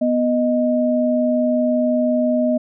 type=tone pair together; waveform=sine; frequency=246.5 / 621.1 Hz; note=B3 / D#5; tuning=-3 / -3 cents; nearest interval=octave + major third; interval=1600 cents; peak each=-17 / -18 dBFS; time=0.01-2.58 s; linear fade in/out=10 ms; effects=none